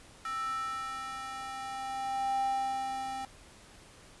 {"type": "tone with high-pass filter sweep", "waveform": "square", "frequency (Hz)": 264, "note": "C4", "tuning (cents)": 16, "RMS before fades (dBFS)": -35, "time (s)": [0.25, 3.25], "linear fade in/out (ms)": 2, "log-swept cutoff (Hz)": [1400, 630], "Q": 7.3, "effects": ["pink hiss -55 dBFS RMS until 4.2 s", "resampled to 24000 Hz"]}